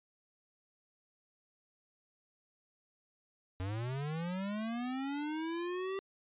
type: linear sweep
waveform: square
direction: up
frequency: 90.2 to 392.1 Hz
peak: -36 dBFS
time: 3.6-5.99 s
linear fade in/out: 0 ms
effects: resampled to 8000 Hz